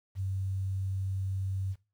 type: tone with quantisation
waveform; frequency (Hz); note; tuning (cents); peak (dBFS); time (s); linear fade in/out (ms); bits
sine; 95.8; G2; -39; -30; 0.15-1.76; 50; 10
effects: noise-tail reverb RT60 0.3 s tail -18 dB re dry